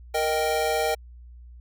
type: chord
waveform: square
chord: Eb major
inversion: second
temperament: equal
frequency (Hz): 466.2 / 622.3 / 784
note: Bb4 / Eb5 / G5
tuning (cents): 0 / 0 / 0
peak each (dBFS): -27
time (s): 0.14-0.95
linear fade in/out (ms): 10
effects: added 60 Hz sine -42 dBFS peak until 1.6 s + MP3 96 kbps